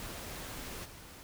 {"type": "noise with level steps", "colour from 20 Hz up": "pink", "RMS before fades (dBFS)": [-43, -51], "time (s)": [0, 1.23], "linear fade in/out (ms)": 0, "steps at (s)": 0.84, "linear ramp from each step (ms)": 20, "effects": []}